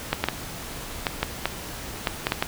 clicks, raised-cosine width 0.3 ms, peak -5 dBFS, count 10, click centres 0.13 / 0.24 / 0.286 / 1.068 / 1.23 / 1.456 / 2.072 / 2.269 / 2.321 / 2.425 s, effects pink hiss -36 dBFS RMS until 2.47 s

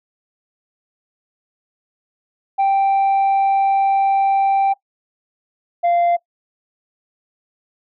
sine tone pair in turn, 784 / 692.4 Hz, G5 / F5, 0 / -15 cents, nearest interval major second, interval 215 cents, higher first, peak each -10 dBFS, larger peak neither, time 2.58-4.74 / 5.83-6.17 s, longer first, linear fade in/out 20 ms, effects noise-tail reverb RT60 0.1 s tail -20 dB re dry + tanh soft clip ceiling -12 dBFS

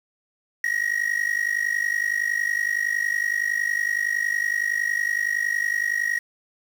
triangle tone with amplitude modulation, 1893 Hz, A#6, 26 cents sharp, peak -16 dBFS, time 0.64-6.19 s, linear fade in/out 2 ms, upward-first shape sine, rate 50.8 Hz, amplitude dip 85%, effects 7-bit

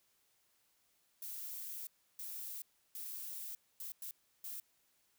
violet noise bursts at uneven times, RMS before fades -45 dBFS, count 6, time 1.22-1.87 / 2.19-2.62 / 2.95-3.55 / 3.8-3.92 / 4.02-4.11 / 4.44-4.6 s, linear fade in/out 2 ms, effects white hiss -75 dBFS RMS until 5.18 s

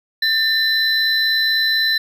triangle tone pair together, 1790 / 4018 Hz, A6 / B7, +29 / +29 cents, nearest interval octave + major second, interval 1400 cents, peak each -16 dBFS, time 0.22-1.98 s, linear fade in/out 5 ms, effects none

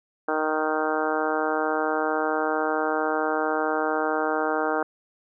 harmonic tone, 155.56 Hz, D#3, in tune, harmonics 2 / 3 / 4 / 5 / 6 / 7 / 8 / 9 / 10, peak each -30 / -28 / -30 / -29 / -33 / -35 / -33 / -32 / -34 dBFS, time 0.28-4.83 s, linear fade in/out 5 ms, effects none

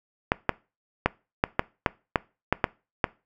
clicks, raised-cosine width 0.5 ms, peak -4 dBFS, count 10, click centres 0.319 / 0.493 / 1.06 / 1.439 / 1.594 / 1.862 / 2.158 / 2.526 / 2.642 / 3.042 s, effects noise-tail reverb RT60 0.3 s tail -22 dB re dry

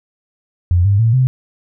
sine tone with pitch steps, 88.2 / 100.15 / 113.72 / 129.13 Hz, F2 / G2 / A#2 / C3, +18 / +38 / -42 / -22 cents, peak -9 dBFS, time 0.71-1.27 s, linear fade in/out 0 ms, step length 140 ms, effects none

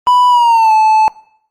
triangle tone with pitch glide, 989 to 871 Hz, B5 to A5, +2 to -18 cents, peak -4 dBFS, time 0.07-1.08 s, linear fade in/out 0 ms, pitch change -220 cents, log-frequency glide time 0.29-0.72 s, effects noise-tail reverb RT60 0.7 s tail -22 dB re dry + Opus 24 kbps

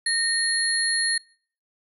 sine tone cluster, 1839 / 4284 / 10200 Hz, A#6 / C8 / D#9, -24 / +40 / +42 cents, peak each -25 dBFS, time 0.06-1.18 s, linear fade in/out 5 ms, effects noise-tail reverb RT60 0.5 s tail -23 dB re dry

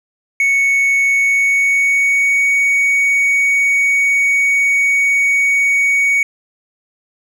triangle tone with pitch glide, 2217 to 2239 Hz, C#7 to C#7, 0 to +17 cents, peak -9 dBFS, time 0.4-6.23 s, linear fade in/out 2 ms, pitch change +17 cents, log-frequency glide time 1.03-2.45 s, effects none

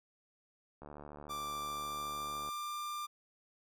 click train, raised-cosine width 1 ms, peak -35 dBFS, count 124, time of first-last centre 0.82-2.489 s, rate 73.7 Hz
45% pulse tone with pitch glide, 1178 to 1191.7 Hz, D6 to D6, +5 to +25 cents, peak -38 dBFS, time 1.29-3.07 s, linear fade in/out 20 ms, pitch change +20 cents, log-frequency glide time 1.55-2.76 s
effects none

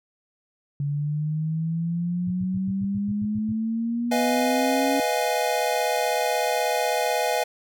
sine exponential sweep, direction up, 141.8 to 277.2 Hz, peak -23 dBFS, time 0.8-5 s, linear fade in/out 2 ms
sine tone bursts, 111.6 Hz, A2, 25 cents sharp, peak -30 dBFS, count 10, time 2.27-3.524 s, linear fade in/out 5 ms, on 39 ms, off 96 ms
square chord, F half-diminished seventh, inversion second, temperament equal, 493.9 / 622.3 / 698.5 / 830.6 Hz, Cb5 / Eb5 / F5 / Ab5, 0 / 0 / 0 / 0 cents, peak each -28 dBFS, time 4.11-7.44 s, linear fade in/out 10 ms
effects none

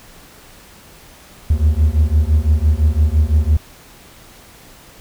triangle beating tone pair, 73.42 / 79.32 Hz, D2 / D#2, 0 / +34 cents, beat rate 5.9 Hz, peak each -12 dBFS, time 1.5-3.57 s, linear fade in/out 5 ms, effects pink hiss -43 dBFS RMS until 5 s

